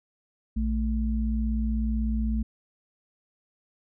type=tone pair together; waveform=sine; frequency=58.05 / 220 Hz; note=A#1 / A3; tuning=-7 / 0 cents; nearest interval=octave + major seventh; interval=2307 cents; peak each=-25 / -28 dBFS; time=0.56-2.43 s; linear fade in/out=10 ms; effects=none